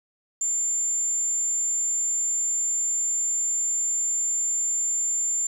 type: tone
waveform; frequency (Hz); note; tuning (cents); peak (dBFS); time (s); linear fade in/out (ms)
sine; 7230; A8; +46; -21; 0.41-5.47; 5
effects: tanh soft clip ceiling -19 dBFS + 8-bit